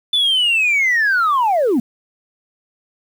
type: linear sweep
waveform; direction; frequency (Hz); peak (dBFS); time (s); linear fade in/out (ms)
sine; down; 3520 to 210.9; -11; 0.13-1.8; 5
effects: tanh soft clip ceiling -10 dBFS + 7-bit